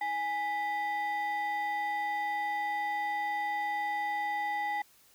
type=tone pair together; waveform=sine; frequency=828 / 1975.5 Hz; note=G#5 / B6; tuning=-5 / 0 cents; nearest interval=octave + minor third; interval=1505 cents; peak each=-29 / -33 dBFS; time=0.01-4.82 s; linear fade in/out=5 ms; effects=tanh soft clip ceiling -27 dBFS + white hiss -62 dBFS RMS until 5.14 s